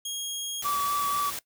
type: tone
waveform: 20% pulse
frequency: 3273 Hz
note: G#7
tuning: 26 cents flat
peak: -26 dBFS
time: 0.05-0.62 s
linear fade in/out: 5 ms
type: noise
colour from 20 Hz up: white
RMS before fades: -35 dBFS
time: 0.62-1.39 s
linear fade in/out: 2 ms
type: tone with vibrato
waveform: triangle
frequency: 1149 Hz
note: D6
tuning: 38 cents flat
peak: -23 dBFS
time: 0.64-1.31 s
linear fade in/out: 20 ms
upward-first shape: sine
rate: 4.1 Hz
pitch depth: 15 cents each way
effects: noise-tail reverb RT60 0.1 s tail -19 dB re dry